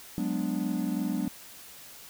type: chord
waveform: triangle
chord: G# half-diminished seventh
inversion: third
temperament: equal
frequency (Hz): 185 / 207.7 / 246.9 / 293.7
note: F#3 / G#3 / B3 / D4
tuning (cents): 0 / 0 / 0 / 0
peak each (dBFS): -31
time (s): 0.18-1.28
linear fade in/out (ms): 0
effects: white hiss -48 dBFS RMS until 2.09 s